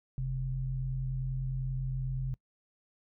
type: tone pair together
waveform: sine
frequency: 41.2 / 130.81 Hz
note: E1 / C3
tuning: 0 / 0 cents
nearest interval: octave + minor sixth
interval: 2000 cents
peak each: -36 / -32 dBFS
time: 0.18-2.34 s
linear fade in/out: 0 ms
effects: noise-tail reverb RT60 0.1 s tail -24 dB re dry